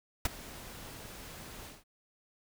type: noise with ADSR envelope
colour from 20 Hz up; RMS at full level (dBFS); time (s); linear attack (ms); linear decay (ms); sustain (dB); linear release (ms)
pink; -27; 0.25-1.84; 4; 20; -20; 180
effects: none